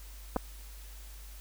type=clicks; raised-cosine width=1 ms; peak=-16 dBFS; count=2; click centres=0.362 / 0.366 s; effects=added 50 Hz sine -45 dBFS peak until 1.4 s + white hiss -54 dBFS RMS until 1.4 s